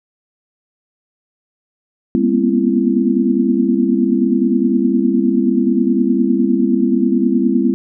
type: tone cluster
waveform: sine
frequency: 201.7 / 236.1 / 245.7 / 266.4 / 336 Hz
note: G3 / A#3 / B3 / C4 / E4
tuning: +50 / +22 / -9 / +31 / +33 cents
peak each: -18 dBFS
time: 2.15-7.74 s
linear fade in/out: 0 ms
effects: none